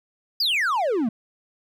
triangle exponential sweep, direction down, 5070 to 207.7 Hz, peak -18 dBFS, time 0.4-1.09 s, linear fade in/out 5 ms, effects none

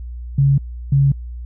sine tone pair in turn, 138.59 / 138.59 Hz, C#3 / C#3, 0 / 0 cents, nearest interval unison, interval 0 cents, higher neither, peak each -10 dBFS, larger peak neither, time 0.38-0.58 / 0.92-1.12 s, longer neither, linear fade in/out 5 ms, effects added 60 Hz sine -27 dBFS peak until 1.45 s

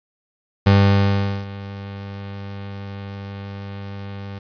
30% pulse tone with ADSR envelope, 99.3 Hz, G2, 23 cents sharp, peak -7 dBFS, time 0.66-4.39 s, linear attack 9 ms, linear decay 780 ms, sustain -20 dB, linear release 9 ms, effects resampled to 11025 Hz + 8-bit

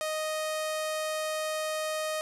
sawtooth tone with low-pass filter, 622.3 Hz, D#5, in tune, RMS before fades -32 dBFS, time 0.01-2.21 s, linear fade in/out 0 ms, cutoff 11000 Hz, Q 1.3, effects none

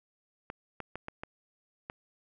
clicks, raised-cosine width 0.5 ms, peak -23 dBFS, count 6, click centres 0.501 / 0.803 / 0.956 / 1.084 / 1.235 / 1.899 s, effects none

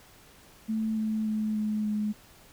sine tone with pitch steps, 220 / 217.7 / 215.5 / 213.2 / 211 Hz, A3 / A3 / A3 / G#3 / G#3, 0 / -18 / -36 / +46 / +28 cents, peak -26 dBFS, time 0.68-2.13 s, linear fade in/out 20 ms, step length 290 ms, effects pink hiss -55 dBFS RMS until 2.52 s

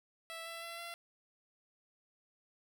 10% pulse tone with pitch steps, 659.3 / 667 / 674.7 / 682.6 Hz, E5 / E5 / E5 / F5, 0 / +20 / +40 / -40 cents, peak -35 dBFS, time 0.3-0.94 s, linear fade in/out 0 ms, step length 160 ms, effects none

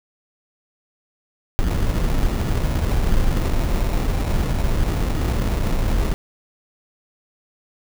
brown noise with sample-and-hold, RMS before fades -19 dBFS, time 1.59-6.14 s, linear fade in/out 0 ms, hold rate 1575 Hz, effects none

